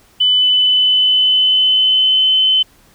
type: tone with pitch glide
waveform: sine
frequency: 3000 to 3052 Hz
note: F#7 to G7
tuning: +23 to -47 cents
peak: -9 dBFS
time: 0.2-2.63 s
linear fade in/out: 10 ms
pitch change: +30 cents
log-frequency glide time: 0.36-2.37 s
effects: pink hiss -50 dBFS RMS until 2.94 s